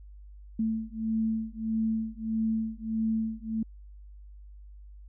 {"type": "beating tone pair", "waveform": "sine", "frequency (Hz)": [221.2, 222.8], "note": ["A3", "A3"], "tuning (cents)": [9, 22], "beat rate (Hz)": 1.6, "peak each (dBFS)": -30, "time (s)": [0.59, 3.63], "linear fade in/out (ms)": 5, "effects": ["added 50 Hz sine -45 dBFS peak until 5.08 s"]}